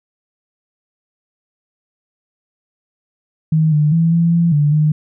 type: tone with pitch steps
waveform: sine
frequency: 157.7 / 150 / 165.2 / 168.1 / 169.3 / 147 / 152.6 Hz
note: D#3 / D3 / E3 / E3 / E3 / D3 / D#3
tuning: +24 / +37 / +4 / +34 / +46 / +2 / -33 cents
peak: -10 dBFS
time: 3.52-4.92 s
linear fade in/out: 5 ms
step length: 200 ms
effects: none